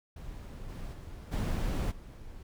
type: noise with level steps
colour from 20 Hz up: brown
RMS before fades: -43 / -40 / -44 / -30 / -47 dBFS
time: 0.16-2.43 s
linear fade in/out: 5 ms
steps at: 0.68 / 0.92 / 1.31 / 1.9 s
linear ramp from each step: 20 ms
effects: none